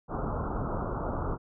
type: low-pass noise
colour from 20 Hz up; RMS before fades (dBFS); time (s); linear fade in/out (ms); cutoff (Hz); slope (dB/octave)
pink; -32; 0.08-1.38; 50; 1400; 96
effects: none